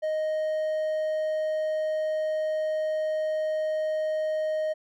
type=tone; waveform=triangle; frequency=622.3 Hz; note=D#5; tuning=in tune; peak=-23 dBFS; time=0.02-4.74 s; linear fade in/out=20 ms; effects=none